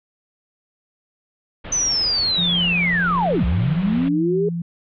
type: low-pass noise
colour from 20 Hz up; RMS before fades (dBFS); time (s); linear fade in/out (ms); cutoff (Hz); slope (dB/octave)
pink; -34; 1.64-4.09; 10; 3600; 48
type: linear two-way sweep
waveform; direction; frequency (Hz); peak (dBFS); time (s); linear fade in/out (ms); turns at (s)
sine; down then up; 6180 to 56.8 to 421.8; -17; 1.72-4.49; 5; 3.45
type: tone with pitch glide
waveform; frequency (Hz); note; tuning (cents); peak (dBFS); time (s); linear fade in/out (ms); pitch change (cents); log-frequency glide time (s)
sine; 174.61 to 169.93; F3 to F3; 0 to -47; -22; 2.38-4.62; 5; -47; 3.8-4.17
effects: none